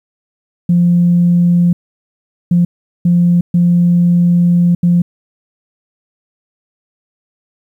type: tone bursts at uneven times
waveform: sine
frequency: 174.2 Hz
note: F3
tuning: 4 cents flat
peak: -6 dBFS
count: 5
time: 0.69-1.73 / 2.51-2.65 / 3.05-3.41 / 3.54-4.75 / 4.83-5.02 s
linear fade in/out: 5 ms
effects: tanh soft clip ceiling -2 dBFS + 8-bit